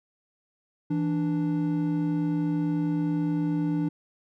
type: tone pair together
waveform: triangle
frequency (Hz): 165.09 / 294.5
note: E3 / D4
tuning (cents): +3 / +5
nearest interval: minor seventh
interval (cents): 1002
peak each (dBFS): -25 / -24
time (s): 0.9-3.89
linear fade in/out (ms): 10
effects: none